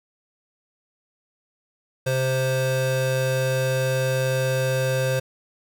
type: tone pair together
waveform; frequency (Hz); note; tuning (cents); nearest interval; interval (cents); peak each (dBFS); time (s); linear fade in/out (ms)
square; 130.94 / 523.3; C3 / C5; +2 / 0; 2 octaves; 2398; -24; 2.06-5.2; 10
effects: none